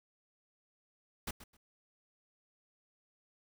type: noise with echo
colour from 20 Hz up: pink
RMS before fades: -39 dBFS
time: 1.27-1.31 s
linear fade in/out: 5 ms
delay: 130 ms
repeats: 2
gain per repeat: -14 dB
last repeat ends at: 1.57 s
effects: none